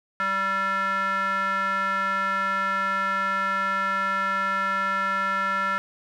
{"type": "tone with band-pass filter", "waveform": "square", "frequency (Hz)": 194.1, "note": "G3", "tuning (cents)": -17, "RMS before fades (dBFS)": -25, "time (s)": [0.2, 5.78], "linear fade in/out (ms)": 0, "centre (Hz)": 1500, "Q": 9.1, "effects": []}